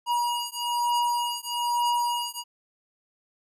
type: beating tone pair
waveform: square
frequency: 957 / 958.1 Hz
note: A#5 / A#5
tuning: +45 / +47 cents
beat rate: 1.1 Hz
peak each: -28 dBFS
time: 0.06-2.44 s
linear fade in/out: 50 ms
effects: resampled to 32000 Hz